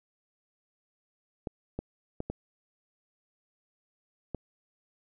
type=clicks; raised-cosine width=2 ms; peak=-20 dBFS; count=5; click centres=1.472 / 1.79 / 2.204 / 2.3 / 4.347 s; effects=none